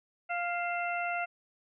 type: harmonic tone with a mistuned harmonic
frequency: 698.5 Hz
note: F5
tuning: in tune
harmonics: 1 / 2 / 3 / 4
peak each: -33 / -36 / -38 / -39 dBFS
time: 0.29-1.26 s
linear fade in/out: 20 ms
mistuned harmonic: 4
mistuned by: -63 cents
effects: none